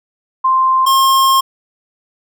sine / square tone pair in turn, 1046.5 / 1069.7 Hz, C6 / C6, 0 / +38 cents, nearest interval unison, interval 38 cents, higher second, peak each -9 dBFS, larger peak neither, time 0.44-0.86 / 0.86-1.41 s, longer second, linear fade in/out 10 ms, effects none

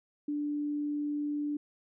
sine tone, 293.7 Hz, D4, in tune, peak -30 dBFS, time 0.28-1.57 s, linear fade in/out 5 ms, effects none

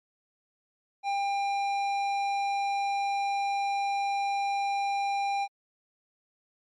sine tone with tanh clipping, 798 Hz, G5, 31 cents sharp, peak -28 dBFS, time 1.03-5.48 s, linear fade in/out 50 ms, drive 13 dB, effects MP3 64 kbps

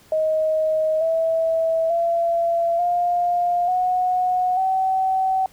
sine tone with pitch steps, 628 / 652.4 / 677.8 / 704.1 / 731.5 / 759.9 Hz, D#5 / E5 / E5 / F5 / F#5 / F#5, +16 / -18 / +48 / +14 / -20 / +46 cents, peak -17 dBFS, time 0.12-5.46 s, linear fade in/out 2 ms, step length 890 ms, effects pink hiss -52 dBFS RMS until 5.52 s

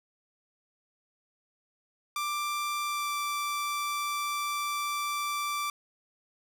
sawtooth tone with pitch glide, 1180 to 1170.5 Hz, D6 to D6, +8 to -6 cents, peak -26 dBFS, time 2.16-5.7 s, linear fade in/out 2 ms, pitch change -14 cents, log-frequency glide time 2.85-3.13 s, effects none

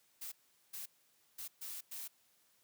blue noise bursts at uneven times, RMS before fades -45 dBFS, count 5, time 0.21-0.32 / 0.73-0.86 / 1.38-1.48 / 1.61-1.81 / 1.91-2.08 s, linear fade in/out 10 ms, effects white hiss -72 dBFS RMS until 2.63 s + high-pass 100 Hz 12 dB/octave

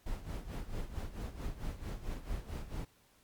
brown noise with tremolo, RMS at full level -37 dBFS, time 0.06-2.85 s, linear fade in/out 5 ms, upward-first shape sine, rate 4.5 Hz, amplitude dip 75%, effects pink hiss -67 dBFS RMS until 3.23 s + MP3 96 kbps

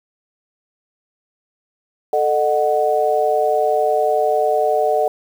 sine chord, D# diminished, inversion second, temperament equal with one note detuned, 440 / 609.1 / 740 Hz, A4 / D#5 / F#5, 0 / -37 / 0 cents, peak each -19 / -18 / -18 dBFS, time 2.13-5.08 s, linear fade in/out 2 ms, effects 7-bit

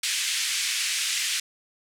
pink band-pass noise, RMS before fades -27 dBFS, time 0.03-1.4 s, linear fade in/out 5 ms, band 2100 to 9600 Hz, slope 24 dB/octave, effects none

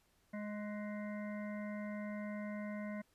harmonic tone with a mistuned harmonic, 208.5 Hz, G#3, 7 cents sharp, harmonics 1 / 3 / 5 / 7 / 9 / 10, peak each -41 / -47 / -55 / -56 / -56 / -55 dBFS, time 0.33-3.02 s, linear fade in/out 10 ms, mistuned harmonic 7, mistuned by +37 cents, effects pink hiss -74 dBFS RMS until 3.14 s + resampled to 32000 Hz

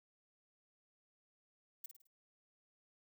violet noise with echo, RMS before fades -45 dBFS, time 1.84-1.86 s, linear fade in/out 5 ms, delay 53 ms, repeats 4, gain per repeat -7 dB, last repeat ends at 2.072 s, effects none

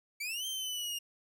sawtooth linear two-way sweep, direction up then down, 2252 to 3158 to 2827 Hz, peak -32 dBFS, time 0.2-0.99 s, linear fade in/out 10 ms, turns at 0.46 s, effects none

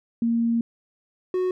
sine / triangle tone pair in turn, 232 / 367.6 Hz, A#3 / F#4, -8 / -11 cents, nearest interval minor sixth, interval 797 cents, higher second, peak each -19 dBFS, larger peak neither, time 0.22-0.61 / 1.34-1.51 s, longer first, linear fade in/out 2 ms, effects none

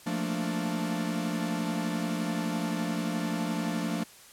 45% pulse chord, Bb major seventh, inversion second, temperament equal with one note detuned, 174.61 / 220 / 231.6 / 293.7 Hz, F3 / A3 / Bb3 / D4, 0 / 0 / -11 / 0 cents, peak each -33 / -34 / -36 / -35 dBFS, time 0.06-4.04 s, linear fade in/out 10 ms, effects white hiss -52 dBFS RMS until 4.32 s + low-pass 12000 Hz 12 dB/octave

